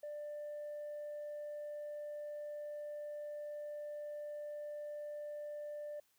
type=tone; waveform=sine; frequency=592 Hz; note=D5; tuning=14 cents sharp; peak=-40 dBFS; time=0.03-6 s; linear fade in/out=5 ms; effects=tanh soft clip ceiling -40 dBFS + white hiss -75 dBFS RMS until 6.18 s